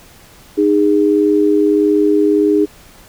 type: tone pair together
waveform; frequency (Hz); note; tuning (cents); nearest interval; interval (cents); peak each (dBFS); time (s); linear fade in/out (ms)
sine; 307.7 / 409.3; D#4 / G#4; -19 / -25; perfect fourth; 494; -12; 0.57-2.66; 20
effects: pink hiss -43 dBFS RMS until 3.08 s